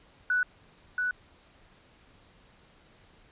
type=tone with echo; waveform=sine; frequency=1482 Hz; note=F#6; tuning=2 cents sharp; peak=-23 dBFS; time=0.3-0.43 s; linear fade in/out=2 ms; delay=680 ms; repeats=1; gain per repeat=-3 dB; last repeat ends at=1.11 s; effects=pink hiss -59 dBFS RMS until 3.31 s + resampled to 8000 Hz